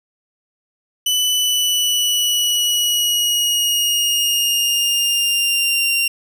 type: tone with pitch glide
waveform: sawtooth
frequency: 2987 to 2771 Hz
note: F#7 to F7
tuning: +16 to -14 cents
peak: -12 dBFS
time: 1.06-6.08 s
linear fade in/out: 5 ms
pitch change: -130 cents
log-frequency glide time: 1.35-5.93 s
effects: none